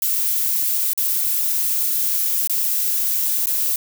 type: noise with dropouts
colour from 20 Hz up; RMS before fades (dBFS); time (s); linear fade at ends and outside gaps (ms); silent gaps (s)
violet; -20; 0.02-3.76; 2; 0.934-0.976 / 2.474-2.496 / 3.459-3.469
effects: none